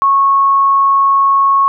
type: tone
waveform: sine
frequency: 1100 Hz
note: C#6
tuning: 14 cents flat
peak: -7 dBFS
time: 0.02-1.68 s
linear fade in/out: 0 ms
effects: none